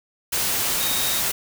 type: tone in noise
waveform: sine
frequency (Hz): 3740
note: A#7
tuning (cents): +5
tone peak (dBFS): -28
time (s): 0.8-1.2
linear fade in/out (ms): 10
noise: white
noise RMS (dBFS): -23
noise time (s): 0.32-1.32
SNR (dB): -8
effects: none